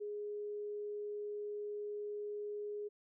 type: tone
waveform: sine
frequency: 415.3 Hz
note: G#4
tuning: in tune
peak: -39 dBFS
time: 0-2.89 s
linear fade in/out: 20 ms
effects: none